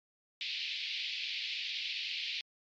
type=band-pass noise; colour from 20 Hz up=pink; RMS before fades=-38 dBFS; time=0.41-2.41 s; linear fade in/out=0 ms; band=2300 to 4600 Hz; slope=48 dB/octave; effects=MP3 48 kbps